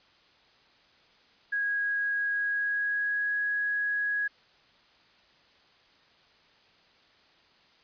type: tone with pitch glide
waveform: sine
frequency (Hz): 1649 to 1665.3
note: G#6 to G#6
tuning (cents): -13 to +4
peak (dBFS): -26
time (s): 1.52-4.28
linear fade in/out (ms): 10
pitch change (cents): +17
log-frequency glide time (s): 2.35-3.37
effects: white hiss -61 dBFS RMS until 7.83 s + resampled to 11025 Hz